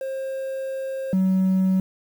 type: tone pair in turn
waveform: triangle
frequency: 533 / 188.44 Hz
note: C5 / F#3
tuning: +32 / +32 cents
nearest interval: octave + tritone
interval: 1800 cents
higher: first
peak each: -24 / -14 dBFS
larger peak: second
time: 0.01-1.13 / 1.13-1.8 s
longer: first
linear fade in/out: 2 ms
effects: tanh soft clip ceiling -11 dBFS + 8-bit